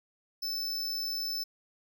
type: tone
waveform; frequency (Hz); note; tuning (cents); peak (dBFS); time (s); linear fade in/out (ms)
square; 5274; E8; 0; -32; 0.42-1.44; 10
effects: none